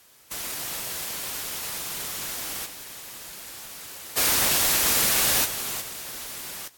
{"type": "noise with level steps", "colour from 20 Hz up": "white", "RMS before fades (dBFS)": [-32, -40, -21, -30, -36], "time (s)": [0.31, 6.68], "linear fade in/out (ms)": 5, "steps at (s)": [2.65, 4.16, 5.44, 5.8], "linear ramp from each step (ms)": 20, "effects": ["white hiss -55 dBFS RMS until 6.77 s", "AAC 64 kbps"]}